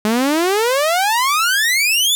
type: exponential sweep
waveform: sawtooth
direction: up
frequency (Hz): 207.7 to 3593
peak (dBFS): -10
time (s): 0.05-2.15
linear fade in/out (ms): 0
effects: none